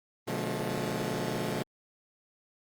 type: chord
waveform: 15% pulse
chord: B diminished seventh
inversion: none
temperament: just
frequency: 123.47 / 148.16 / 177.8 / 213.4 Hz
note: B2 / D3 / F3 / Ab3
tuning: 0 / +16 / +31 / +47 cents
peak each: -30 / -31 / -30 / -29 dBFS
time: 0.27-1.63 s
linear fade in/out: 10 ms
effects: Opus 24 kbps